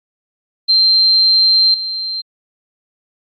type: tone with level steps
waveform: sine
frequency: 4145 Hz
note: C8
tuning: 17 cents flat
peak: -8 / -19 dBFS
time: 0.68-2.22 s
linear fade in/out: 20 ms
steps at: 1.74 s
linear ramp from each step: 2 ms
effects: AAC 48 kbps